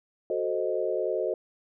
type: chord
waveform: sine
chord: F# diminished seventh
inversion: none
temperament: equal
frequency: 370 / 440 / 523.3 / 622.3 Hz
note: F#4 / A4 / C5 / Eb5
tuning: 0 / 0 / 0 / 0 cents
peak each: -31 dBFS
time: 0.3-1.34 s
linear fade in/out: 2 ms
effects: none